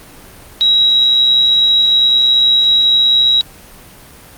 sine tone, 3857 Hz, B7, 42 cents flat, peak -7 dBFS, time 0.61-3.41 s, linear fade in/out 0 ms, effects pink hiss -38 dBFS RMS until 4.37 s + Opus 32 kbps

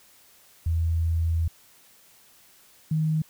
sine tone pair in turn, 82.41 / 156.79 Hz, E2 / D#3, 0 / +14 cents, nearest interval major seventh, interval 1114 cents, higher second, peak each -21 dBFS, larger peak neither, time 0.66-1.48 / 2.91-3.22 s, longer first, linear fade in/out 5 ms, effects white hiss -56 dBFS RMS until 3.29 s

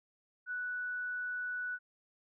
sine tone, 1480 Hz, F#6, in tune, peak -35 dBFS, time 0.46-1.79 s, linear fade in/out 50 ms, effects none

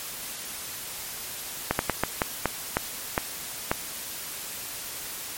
slowing click train, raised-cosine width 0.5 ms, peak -6 dBFS, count 9, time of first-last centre 1.71-3.715 s, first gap 81 ms, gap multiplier 1.31, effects white hiss -36 dBFS RMS until 5.37 s + MP3 64 kbps

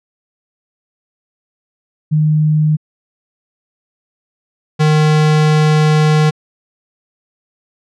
sine / square tone pair in turn, 153.5 / 153.5 Hz, D#3 / D#3, -23 / -23 cents, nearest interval unison, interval 0 cents, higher neither, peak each -9 dBFS, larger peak neither, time 2.11-2.77 / 4.79-6.31 s, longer second, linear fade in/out 20 ms, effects low-pass 6000 Hz 12 dB/octave

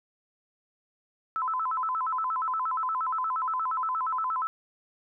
sine tone with vibrato, 1156 Hz, D6, 28 cents flat, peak -26 dBFS, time 1.36-4.47 s, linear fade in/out 0 ms, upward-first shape square, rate 8.5 Hz, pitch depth 220 cents each way, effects none

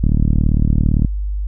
click train, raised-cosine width 5 ms, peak -3 dBFS, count 39, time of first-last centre 0.04-1.048 s, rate 37.7 Hz, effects added 50 Hz sine -18 dBFS peak until 1.47 s

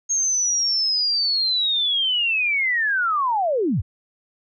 sine linear sweep, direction down, 6520 to 60.8 Hz, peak -18 dBFS, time 0.09-3.82 s, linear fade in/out 20 ms, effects none

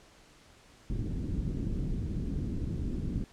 pink low-pass noise, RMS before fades -33 dBFS, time 0.9-3.24 s, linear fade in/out 2 ms, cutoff 310 Hz, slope 24 dB/octave, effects pink hiss -58 dBFS RMS until 3.32 s + low-pass 8000 Hz 12 dB/octave

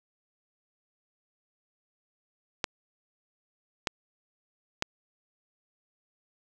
clicks, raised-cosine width 0.2 ms, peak -9 dBFS, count 3, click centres 2.642 / 3.872 / 4.824 s, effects none

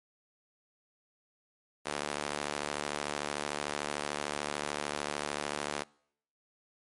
sawtooth tone with high-pass filter, 73.42 Hz, D2, in tune, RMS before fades -36 dBFS, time 1.85-5.84 s, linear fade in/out 20 ms, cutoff 470 Hz, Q 0.65, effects noise-tail reverb RT60 0.7 s tail -26 dB re dry + MP3 48 kbps

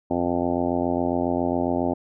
harmonic tone, 87.31 Hz, F2, in tune, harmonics 1 / 2 / 3 / 4 / 5 / 6 / 7 / 8 / 9 / 10, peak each -35 / -33 / -25 / -28 / -33 / -33 / -29 / -32 / -32 / -36 dBFS, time 0.1-1.94 s, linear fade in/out 10 ms, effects none

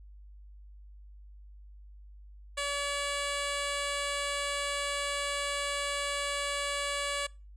10% pulse tone with low-pass filter, 570 Hz, C#5, 48 cents sharp, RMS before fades -33 dBFS, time 2.57-7.27 s, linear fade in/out 10 ms, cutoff 7800 Hz, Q 1.6, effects noise-tail reverb RT60 0.3 s tail -24 dB re dry + added 50 Hz sine -48 dBFS peak until 7.56 s

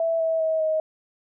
sine tone with pitch steps, 659.3 / 649.1 / 639.1 / 629.2 Hz, E5 / E5 / D#5 / D#5, 0 / -27 / +46 / +19 cents, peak -20 dBFS, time 0-0.8 s, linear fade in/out 2 ms, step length 200 ms, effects none

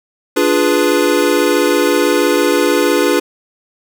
square chord, D diminished seventh, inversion none, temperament equal, 293.7 / 349.2 / 415.3 / 493.9 Hz, D4 / F4 / Ab4 / Cb5, 0 / 0 / 0 / 0 cents, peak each -17 dBFS, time 0.36-3.2 s, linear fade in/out 10 ms, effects none

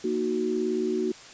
sine chord, D# minor, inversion second, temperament equal, 233.1 / 311.1 / 370 Hz, A#3 / D#4 / F#4, 0 / 0 / 0 cents, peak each -30 / -31 / -26 dBFS, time 0.04-1.12 s, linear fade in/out 5 ms, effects white hiss -46 dBFS RMS until 1.33 s + resampled to 16000 Hz

